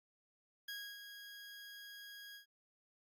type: tone with ADSR envelope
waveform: 20% pulse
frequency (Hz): 1644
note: G#6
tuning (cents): -18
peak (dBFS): -38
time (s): 0.68-2.46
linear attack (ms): 6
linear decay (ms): 290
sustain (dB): -8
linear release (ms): 110
effects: Opus 48 kbps